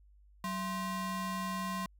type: ring-modulated tone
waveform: square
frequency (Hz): 431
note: A4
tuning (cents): -36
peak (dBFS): -32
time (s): 0.44-1.86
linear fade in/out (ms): 2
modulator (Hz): 619
effects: added 50 Hz sine -58 dBFS peak until 1.99 s

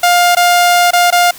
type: tone with dropouts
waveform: sawtooth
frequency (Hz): 705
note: F5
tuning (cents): +16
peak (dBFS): -3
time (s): 0.03-1.31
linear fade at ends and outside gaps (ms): 5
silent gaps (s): 0.351-0.368 / 0.908-0.932 / 1.105-1.124
effects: white hiss -34 dBFS RMS until 1.38 s

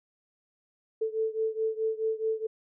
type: beating tone pair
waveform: sine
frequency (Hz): 440 / 444.7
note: A4 / A4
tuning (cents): 0 / +18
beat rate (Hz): 4.7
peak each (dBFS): -29 / -31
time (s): 1.01-2.47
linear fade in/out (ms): 10
effects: none

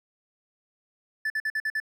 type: tone bursts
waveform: triangle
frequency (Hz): 1750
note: A6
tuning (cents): -10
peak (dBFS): -23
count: 6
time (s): 1.25-1.801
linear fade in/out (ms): 5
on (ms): 51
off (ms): 49
effects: none

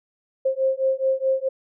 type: beating tone pair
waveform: sine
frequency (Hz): 528 / 532.7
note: C5 / C5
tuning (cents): +16 / +31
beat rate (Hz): 4.7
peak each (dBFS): -22 / -22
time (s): 0.45-1.49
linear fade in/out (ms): 10
effects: none

